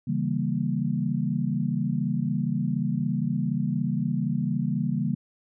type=chord; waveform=sine; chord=C# diminished seventh; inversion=none; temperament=equal with one note detuned; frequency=138.59 / 162.64 / 196 / 233.1 Hz; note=C#3 / E3 / G3 / Bb3; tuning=0 / -23 / 0 / 0 cents; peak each=-29 dBFS; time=0.07-5.15 s; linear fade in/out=10 ms; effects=none